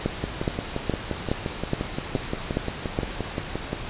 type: two click trains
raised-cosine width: 2 ms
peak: -9 / -13 dBFS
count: 8 / 21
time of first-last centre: 0.06-2.989 / 0.24-3.73 s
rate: 2.39 / 5.73 Hz
effects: pink hiss -34 dBFS RMS until 3.89 s + resampled to 8000 Hz